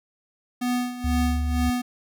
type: tone with tremolo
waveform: square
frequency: 246.9 Hz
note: B3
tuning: in tune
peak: -22 dBFS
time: 0.61-1.82 s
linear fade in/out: 10 ms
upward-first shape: sine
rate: 2.1 Hz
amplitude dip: 75%
type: tone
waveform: sine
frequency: 73.42 Hz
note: D2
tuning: in tune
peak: -22 dBFS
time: 1.04-1.7 s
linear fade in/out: 5 ms
effects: none